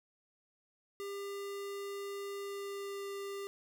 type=tone with pitch glide; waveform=square; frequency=400 to 397.7 Hz; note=G4 to G4; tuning=+35 to +25 cents; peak=-40 dBFS; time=1-3.47 s; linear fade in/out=0 ms; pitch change=-10 cents; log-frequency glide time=2.42-3.07 s; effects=none